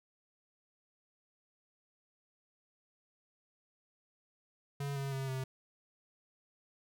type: tone with pitch steps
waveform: square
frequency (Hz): 141 / 137.78 / 134.63 / 131.56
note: C#3 / C#3 / C3 / C3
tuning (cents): +30 / -10 / +50 / +10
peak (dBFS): -36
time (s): 4.8-5.44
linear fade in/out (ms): 5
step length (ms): 160
effects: none